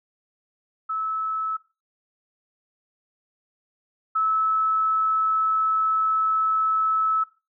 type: tone pair in turn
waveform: sine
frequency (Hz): 1302 / 1302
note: E6 / E6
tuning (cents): -22 / -22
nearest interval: unison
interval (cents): 0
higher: neither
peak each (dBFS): -24 / -19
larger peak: second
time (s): 0.89-1.57 / 4.15-7.24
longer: second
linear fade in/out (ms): 10
effects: noise-tail reverb RT60 0.3 s tail -18 dB re dry